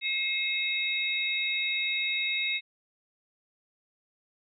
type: tone cluster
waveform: sine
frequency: 2142 / 2591 / 3776 Hz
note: C7 / E7 / A#7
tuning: +40 / -30 / +22 cents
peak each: -31 dBFS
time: 0.01-2.61 s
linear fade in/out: 50 ms
effects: none